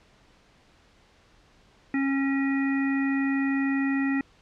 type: harmonic tone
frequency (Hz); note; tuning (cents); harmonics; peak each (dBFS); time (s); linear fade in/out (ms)
273.3; C#4; -24; 1 / 3 / 5 / 7 / 9; -23 / -39 / -40 / -32 / -39; 1.94-4.21; 2
effects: pink hiss -59 dBFS RMS until 4.41 s + low-pass 5000 Hz 12 dB/octave